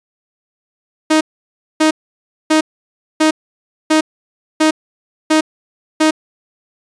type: tone bursts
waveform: sawtooth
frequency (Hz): 312.5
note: D#4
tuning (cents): +8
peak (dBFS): -5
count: 8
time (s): 1.1-6.11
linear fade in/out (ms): 10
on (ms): 110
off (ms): 590
effects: resampled to 22050 Hz